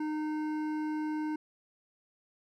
sine tone with hard clipping, 306.9 Hz, D#4, 24 cents flat, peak -33 dBFS, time 0-1.36 s, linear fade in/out 5 ms, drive 11 dB, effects none

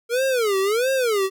square tone with vibrato, 453 Hz, A#4, 50 cents flat, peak -19 dBFS, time 0.09-1.3 s, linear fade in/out 50 ms, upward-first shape sine, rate 1.5 Hz, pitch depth 290 cents each way, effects none

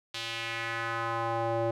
square tone with band-pass filter sweep, 115.1 Hz, A#2, 22 cents flat, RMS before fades -32 dBFS, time 0.14-1.71 s, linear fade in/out 5 ms, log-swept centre 3700 to 540 Hz, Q 1.9, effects none

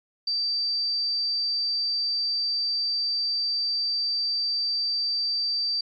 sine tone, 4658 Hz, D8, 15 cents flat, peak -23 dBFS, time 0.27-5.81 s, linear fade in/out 5 ms, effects MP3 96 kbps

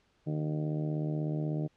harmonic tone, 76.3 Hz, D#2, 33 cents flat, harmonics 2 / 3 / 4 / 5 / 6 / 7 / 8 / 9 / 10, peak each -31 / -44 / -37 / -43 / -46 / -52 / -44 / -54 / -55 dBFS, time 0.26-1.68 s, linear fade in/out 20 ms, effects pink hiss -70 dBFS RMS until 1.76 s + low-pass 5000 Hz 12 dB/octave

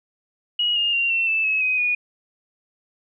sine tone with pitch steps, 2900 / 2832 / 2766 / 2701 / 2638 / 2576 / 2516 / 2457 Hz, F#7 / F7 / F7 / E7 / E7 / E7 / D#7 / D#7, -35 / +23 / -17 / +42 / +1 / -41 / +19 / -22 cents, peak -18 dBFS, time 0.59-1.95 s, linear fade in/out 5 ms, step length 170 ms, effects none

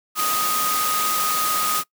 sine tone in noise, 1247 Hz, D#6, 3 cents sharp, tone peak -22 dBFS, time 0.15-1.84 s, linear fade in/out 50 ms, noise white, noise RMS -24 dBFS, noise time 0.15-1.84 s, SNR -1 dB, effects noise-tail reverb RT60 0.1 s tail -22 dB re dry + high-pass 150 Hz 12 dB/octave

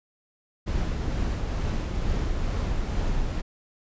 brown noise with tremolo, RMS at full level -25 dBFS, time 0.66-3.42 s, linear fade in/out 20 ms, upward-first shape triangle, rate 2.2 Hz, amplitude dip 30%, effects resampled to 16000 Hz

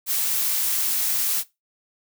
blue noise, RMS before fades -23 dBFS, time 0.06-1.44 s, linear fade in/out 50 ms, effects noise-tail reverb RT60 0.2 s tail -18 dB re dry

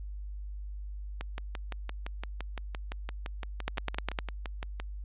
two click trains, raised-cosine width 0.3 ms, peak -14 / -21 dBFS, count 6 / 22, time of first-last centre 3.68-4.188 / 1.21-4.8 s, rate 9.84 / 5.85 Hz, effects added 50 Hz sine -37 dBFS peak until 5.04 s + resampled to 8000 Hz

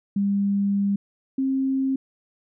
sine tone pair in turn, 200 / 267 Hz, G3 / C4, +35 / +35 cents, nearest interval perfect fourth, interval 500 cents, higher second, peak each -19 / -20 dBFS, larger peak first, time 0.16-0.96 / 1.38-1.96 s, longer first, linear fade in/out 5 ms, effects none

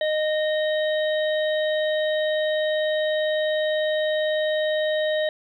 harmonic tone with a mistuned harmonic, 617 Hz, D#5, 15 cents flat, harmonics 1 / 3 / 5 / 6, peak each -21 / -30 / -37 / -33 dBFS, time 0.01-5.29 s, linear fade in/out 2 ms, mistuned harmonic 6, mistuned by +45 cents, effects 10-bit

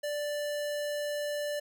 square tone, 587.3 Hz, D5, in tune, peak -32 dBFS, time 0.03-1.6 s, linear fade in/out 10 ms, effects none

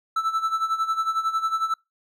triangle tone with tremolo, 1320 Hz, E6, 2 cents sharp, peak -17 dBFS, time 0.16-1.74 s, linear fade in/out 5 ms, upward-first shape sine, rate 11 Hz, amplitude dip 75%, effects noise-tail reverb RT60 0.2 s tail -26 dB re dry

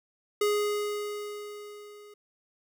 square tone with level ramp, 415.3 Hz, G#4, in tune, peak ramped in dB -23 to -49 dBFS, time 0.41-2.14 s, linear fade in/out 5 ms, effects none

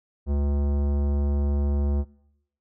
sine tone with tanh clipping, 71.4 Hz, D2, 48 cents flat, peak -23 dBFS, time 0.26-2.05 s, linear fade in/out 50 ms, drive 17 dB, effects noise-tail reverb RT60 0.9 s tail -23 dB re dry

